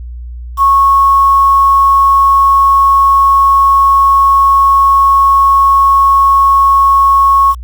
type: tone with quantisation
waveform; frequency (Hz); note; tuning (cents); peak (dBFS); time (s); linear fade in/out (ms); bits
sine; 1100; C#6; -14; -4; 0.57-7.55; 50; 5
effects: added 60 Hz sine -22 dBFS peak until 7.63 s